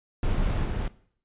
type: noise with level steps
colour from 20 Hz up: brown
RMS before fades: -25 / -28 dBFS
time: 0.23-0.88 s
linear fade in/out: 2 ms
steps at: 0.64 s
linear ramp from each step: 10 ms
effects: noise-tail reverb RT60 0.6 s tail -19 dB re dry + resampled to 8000 Hz